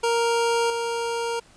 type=tone with level steps; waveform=25% pulse; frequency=466.2 Hz; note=A#4; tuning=in tune; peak=-16 / -21 dBFS; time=0.03-1.4 s; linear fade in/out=10 ms; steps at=0.7 s; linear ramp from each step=2 ms; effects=pink hiss -54 dBFS RMS until 1.56 s + resampled to 22050 Hz